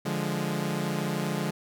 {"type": "chord", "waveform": "sawtooth", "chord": "D diminished", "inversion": "none", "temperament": "equal", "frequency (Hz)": [146.83, 174.61, 207.7], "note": ["D3", "F3", "Ab3"], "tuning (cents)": [0, 0, 0], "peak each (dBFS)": -28, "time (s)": [0.05, 1.51], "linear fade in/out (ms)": 10, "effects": []}